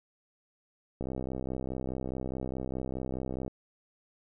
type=click train; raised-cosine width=2 ms; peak=-22 dBFS; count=161; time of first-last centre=1.01-3.479 s; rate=64.8 Hz; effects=none